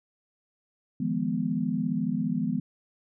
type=chord; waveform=sine; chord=F half-diminished seventh; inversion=third; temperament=equal with one note detuned; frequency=155.56 / 173.01 / 207.7 / 246.9 Hz; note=Eb3 / F3 / Ab3 / Cb4; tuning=0 / -16 / 0 / 0 cents; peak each=-34 / -31 / -30 / -29 dBFS; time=1-2.6 s; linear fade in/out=5 ms; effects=none